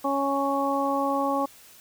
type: harmonic tone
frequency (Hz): 277.2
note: C#4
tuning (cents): 0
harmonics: 1 / 2 / 3 / 4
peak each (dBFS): -28 / -28 / -28 / -28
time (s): 0.04-1.46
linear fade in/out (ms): 10
effects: white hiss -51 dBFS RMS until 1.8 s

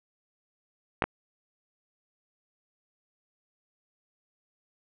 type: clicks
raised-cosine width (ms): 0.5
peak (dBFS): -8 / -11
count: 2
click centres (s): 1.022 / 1.04
effects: resampled to 8000 Hz + 7-bit

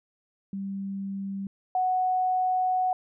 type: tone pair in turn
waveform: sine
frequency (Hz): 196 / 740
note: G3 / F#5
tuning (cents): 0 / 0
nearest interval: octave + major seventh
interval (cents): 2300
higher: second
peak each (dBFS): -30 / -22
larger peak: second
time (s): 0.53-1.47 / 1.75-2.93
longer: second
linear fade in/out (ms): 2
effects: none

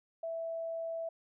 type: tone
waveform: sine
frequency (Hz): 659.3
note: E5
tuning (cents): 0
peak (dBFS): -35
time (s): 0.23-1.09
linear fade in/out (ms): 5
effects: none

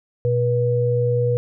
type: tone pair together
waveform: sine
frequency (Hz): 121.15 / 484.6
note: B2 / B4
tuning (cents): -33 / -33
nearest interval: 2 octaves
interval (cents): 2400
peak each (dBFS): -19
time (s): 0.25-1.37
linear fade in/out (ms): 0
effects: none

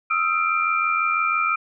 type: tone cluster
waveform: sine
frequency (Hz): 1266 / 1352 / 2371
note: D#6 / E6 / D7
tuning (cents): +30 / +43 / +16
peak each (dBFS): -23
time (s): 0.1-1.56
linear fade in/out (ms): 10
effects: none

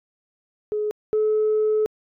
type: tone pair in turn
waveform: sine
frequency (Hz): 422.6 / 430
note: G#4 / A4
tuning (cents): +30 / -40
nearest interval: unison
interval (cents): 30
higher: second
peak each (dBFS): -21 / -16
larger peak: second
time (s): 0.72-0.91 / 1.13-1.86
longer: second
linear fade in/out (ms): 0
effects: tanh soft clip ceiling -14 dBFS

